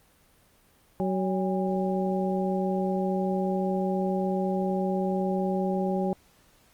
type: harmonic tone with a mistuned harmonic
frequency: 188 Hz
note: F#3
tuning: 28 cents sharp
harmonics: 1 / 2 / 3 / 4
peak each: -27 / -30 / -32 / -33 dBFS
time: 1-6.13 s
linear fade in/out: 0 ms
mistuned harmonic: 4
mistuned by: +120 cents
effects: pink hiss -61 dBFS RMS until 6.73 s + Opus 32 kbps